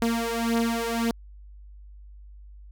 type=beating tone pair; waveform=sawtooth; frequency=230.3 / 232.1 Hz; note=A#3 / A#3; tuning=-21 / -7 cents; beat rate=1.8 Hz; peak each=-22 / -23 dBFS; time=0.02-1.11 s; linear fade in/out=2 ms; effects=added 50 Hz sine -43 dBFS peak until 2.71 s